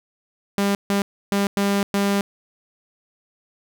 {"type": "tone bursts at uneven times", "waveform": "sawtooth", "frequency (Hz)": 200, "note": "G3", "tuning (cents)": 35, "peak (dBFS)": -14, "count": 5, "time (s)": [[0.58, 0.75], [0.9, 1.02], [1.32, 1.47], [1.57, 1.83], [1.94, 2.21]], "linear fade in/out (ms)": 0, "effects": []}